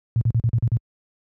sine tone bursts, 115.6 Hz, A#2, 14 cents flat, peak -15 dBFS, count 7, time 0.16-0.77 s, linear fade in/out 0 ms, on 52 ms, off 41 ms, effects high-pass 60 Hz 12 dB/octave

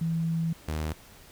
sine / sawtooth tone pair in turn, 164.4 / 77.59 Hz, E3 / D#2, -4 / -4 cents, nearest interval octave + minor second, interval 1300 cents, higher first, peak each -25 dBFS, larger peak neither, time 0.01-0.53 / 0.68-0.93 s, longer first, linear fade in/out 5 ms, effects pink hiss -52 dBFS RMS until 1.31 s

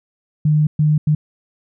sine tone bursts at uneven times, 151.8 Hz, D#3, 42 cents flat, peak -11 dBFS, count 3, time 0.45-0.67 / 0.79-0.98 / 1.07-1.15 s, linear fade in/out 5 ms, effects none

